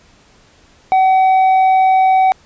triangle tone with tanh clipping, 757 Hz, F#5, 39 cents sharp, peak -9 dBFS, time 0.92-2.32 s, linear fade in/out 0 ms, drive 9 dB, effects pink hiss -49 dBFS RMS until 2.45 s + resampled to 16000 Hz

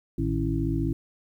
harmonic tone with a mistuned harmonic, 55 Hz, A1, in tune, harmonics 1 / 2 / 3 / 5 / 6, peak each -30 / -30 / -30 / -30 / -30 dBFS, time 0.18-0.93 s, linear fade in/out 5 ms, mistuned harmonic 3, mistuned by -110 cents, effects 10-bit

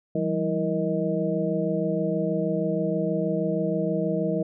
sine tone cluster, 166.4 / 192.7 / 324.4 / 470.3 / 627 Hz, E3 / G3 / E4 / A#4 / D#5, +17 / -29 / -28 / +15 / +13 cents, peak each -29 dBFS, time 0.15-4.43 s, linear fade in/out 5 ms, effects none

